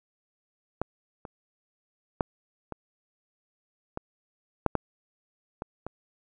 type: clicks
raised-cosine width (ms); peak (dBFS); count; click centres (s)
1; -13 / -25 / -10 / -21 / -18 / -7 / -10 / -19 / -21; 9; 0.816 / 1.252 / 2.208 / 2.723 / 3.974 / 4.663 / 4.753 / 5.621 / 5.866
effects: none